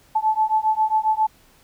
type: beating tone pair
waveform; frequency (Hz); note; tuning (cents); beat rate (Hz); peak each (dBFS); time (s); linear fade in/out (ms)
sine; 866 / 873.4; A5 / A5; -28 / -13; 7.4; -20; 0.15-1.27; 10
effects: pink hiss -55 dBFS RMS until 1.63 s